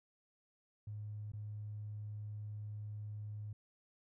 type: tone with dropouts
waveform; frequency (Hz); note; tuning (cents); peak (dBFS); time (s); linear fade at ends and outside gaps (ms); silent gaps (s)
triangle; 105.2; G#2; +23; -38; 0.87-3.53; 5; 1.319-1.334
effects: tanh soft clip ceiling -40 dBFS